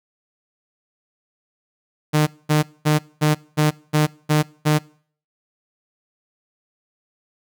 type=tone bursts; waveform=sawtooth; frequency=151.8 Hz; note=D#3; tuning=42 cents flat; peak=-10 dBFS; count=8; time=2.13-4.79 s; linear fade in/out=20 ms; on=140 ms; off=220 ms; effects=noise-tail reverb RT60 0.5 s tail -23 dB re dry